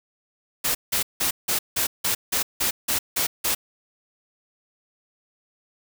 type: noise bursts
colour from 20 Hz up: white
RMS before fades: -23 dBFS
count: 11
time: 0.64-3.55 s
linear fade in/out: 10 ms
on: 110 ms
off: 170 ms
effects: none